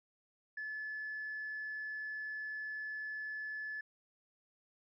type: tone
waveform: sine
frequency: 1726 Hz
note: A6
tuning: 34 cents flat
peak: -38 dBFS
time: 0.57-3.81 s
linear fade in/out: 5 ms
effects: tanh soft clip ceiling -35 dBFS